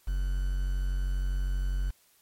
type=tone with quantisation; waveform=triangle; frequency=46.25 Hz; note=F#1; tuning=in tune; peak=-24 dBFS; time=0.07-1.91 s; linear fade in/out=10 ms; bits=8; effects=white hiss -64 dBFS RMS until 2.21 s + MP3 64 kbps